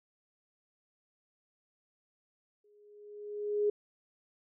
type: tone with exponential growth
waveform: sine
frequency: 415.3 Hz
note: G#4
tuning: in tune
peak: -24 dBFS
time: 2.64-3.7 s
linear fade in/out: 5 ms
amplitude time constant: 230 ms
effects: none